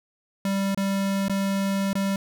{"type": "tone with dropouts", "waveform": "square", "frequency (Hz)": 196, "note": "G3", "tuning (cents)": 0, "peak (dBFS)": -23, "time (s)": [0.45, 2.16], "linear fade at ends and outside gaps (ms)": 2, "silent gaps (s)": [[0.747, 0.774], [1.283, 1.296], [1.931, 1.953]], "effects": []}